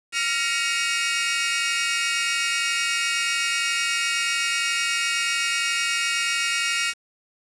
sawtooth tone cluster, 1387 / 1886 / 2248 / 2541 / 2825 Hz, F6 / A#6 / C#7 / D#7 / F7, -12 / +20 / +24 / +36 / +19 cents, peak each -25 dBFS, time 0.12-6.94 s, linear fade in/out 50 ms, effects resampled to 22050 Hz + 7-bit

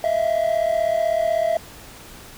triangle tone pair together, 640 / 676.1 Hz, D#5 / E5, +49 / +44 cents, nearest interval minor second, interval 95 cents, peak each -18 dBFS, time 0.04-1.57 s, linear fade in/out 2 ms, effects tanh soft clip ceiling -10 dBFS + pink hiss -42 dBFS RMS until 2.37 s

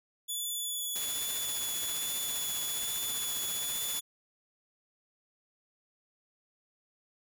10% pulse tone with vibrato, 3441 Hz, A7, 39 cents flat, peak -26 dBFS, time 0.28-4.01 s, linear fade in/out 20 ms, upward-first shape triangle, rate 1.2 Hz, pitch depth 16 cents each way
white noise with tremolo, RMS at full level -38 dBFS, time 0.95-4 s, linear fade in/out 10 ms, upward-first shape triangle, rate 15 Hz, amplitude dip 40%
effects none

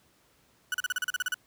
35% pulse tone bursts, 1480 Hz, F#6, in tune, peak -25 dBFS, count 11, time 0.72-1.343 s, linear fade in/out 2 ms, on 23 ms, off 37 ms, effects pink hiss -65 dBFS RMS until 1.46 s + high-pass 60 Hz 12 dB/octave

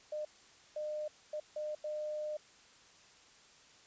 sine tone bursts at uneven times, 606 Hz, D#5, 46 cents flat, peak -36 dBFS, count 5, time 0.12-0.25 / 0.76-1.08 / 1.33-1.4 / 1.56-1.75 / 1.84-2.37 s, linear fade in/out 5 ms, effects white hiss -61 dBFS RMS until 3.86 s + resampled to 16000 Hz

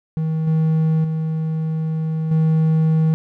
triangle tone with level steps, 159 Hz, D#3, 38 cents sharp, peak -16 / -12 / -17 / -11 dBFS, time 0.17-3.14 s, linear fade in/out 0 ms, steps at 0.47 / 1.04 / 2.31 s, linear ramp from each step 5 ms, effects none

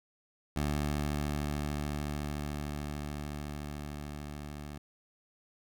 15% pulse tone with level ramp, 73.6 Hz, D2, 4 cents sharp, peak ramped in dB -23 to -35 dBFS, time 0.56-4.78 s, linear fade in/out 5 ms, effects none

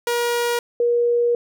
sawtooth / sine tone pair in turn, 476.9 / 476.9 Hz, A#4 / A#4, +39 / +39 cents, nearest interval unison, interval 0 cents, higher neither, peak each -15 dBFS, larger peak neither, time 0.07-0.59 / 0.8-1.35 s, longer second, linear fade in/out 2 ms, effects none

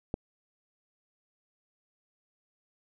click, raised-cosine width 2 ms, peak -17 dBFS, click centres 0.141 s, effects none

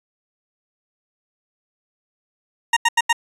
20% pulse tone bursts, 932.3 Hz, A#5, in tune, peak -8 dBFS, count 4, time 2.73-3.129 s, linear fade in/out 5 ms, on 36 ms, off 85 ms, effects resampled to 24000 Hz

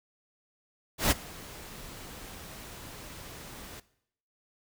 pink noise with ADSR envelope, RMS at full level -22 dBFS, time 0.98-3.8 s, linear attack 130 ms, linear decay 24 ms, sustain -23 dB, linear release 3 ms, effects noise-tail reverb RT60 0.7 s tail -19 dB re dry

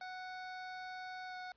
25% pulse tone with pitch glide, 740 to 734.5 Hz, F#5 to F#5, 0 to -13 cents, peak -40 dBFS, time 0.01-1.52 s, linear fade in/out 2 ms, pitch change -13 cents, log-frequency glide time 1.27-1.35 s, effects pink hiss -75 dBFS RMS until 1.56 s + resampled to 11025 Hz

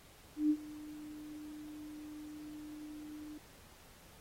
sine tone with ADSR envelope, 301.8 Hz, D4, 47 cents sharp, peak -25 dBFS, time 0.36-3.38 s, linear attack 140 ms, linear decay 62 ms, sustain -20 dB, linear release 4 ms, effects pink hiss -60 dBFS RMS until 4.2 s + AAC 48 kbps

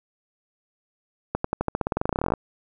accelerating click train, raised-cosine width 1 ms, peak -9 dBFS, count 23, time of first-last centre 1.35-2.337 s, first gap 94 ms, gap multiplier 0.92, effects none

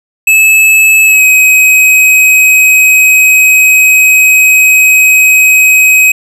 square tone with pitch glide, 2600 to 2530 Hz, E7 to D#7, -24 to +28 cents, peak -3 dBFS, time 0.27-6.12 s, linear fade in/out 5 ms, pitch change -48 cents, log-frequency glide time 1.05-1.23 s, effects none

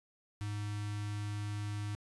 square tone with notch filter, 103.83 Hz, G#2, in tune, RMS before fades -38 dBFS, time 0.41-1.95 s, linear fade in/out 0 ms, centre 540 Hz, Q 0.83, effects resampled to 24000 Hz

